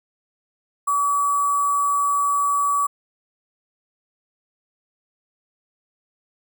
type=tone with sample-and-hold; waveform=sine; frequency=1144 Hz; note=D6; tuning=46 cents flat; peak=-17 dBFS; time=0.87-2.87 s; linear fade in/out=10 ms; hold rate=8820 Hz; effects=none